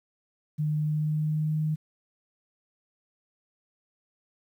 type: tone with pitch glide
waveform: sine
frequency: 151.8 to 154.63 Hz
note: D#3 to D#3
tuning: -42 to -10 cents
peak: -24 dBFS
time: 0.58-1.76 s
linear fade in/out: 20 ms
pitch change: +32 cents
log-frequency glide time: 0.78-1.58 s
effects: 10-bit